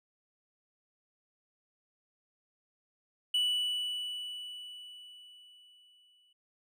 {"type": "tone with exponential decay", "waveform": "triangle", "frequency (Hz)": 2960, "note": "F#7", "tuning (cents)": 0, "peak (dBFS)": -24, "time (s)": [3.34, 6.33], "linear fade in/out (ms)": 5, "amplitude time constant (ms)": 650, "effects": []}